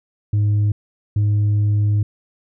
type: tone pair in turn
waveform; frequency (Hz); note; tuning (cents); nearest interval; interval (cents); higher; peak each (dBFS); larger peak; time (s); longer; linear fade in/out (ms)
sine; 104 / 104; G#2 / G#2; +3 / +3; unison; 0; neither; -11 / -11; neither; 0.33-0.72 / 1.16-2.03; second; 5
effects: tanh soft clip ceiling -13 dBFS